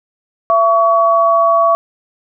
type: tone pair together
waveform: sine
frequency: 671 / 1128.5 Hz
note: E5 / C#6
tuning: +31 / +31 cents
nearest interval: major sixth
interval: 900 cents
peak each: -11 dBFS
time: 0.5-1.75 s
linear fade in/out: 0 ms
effects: none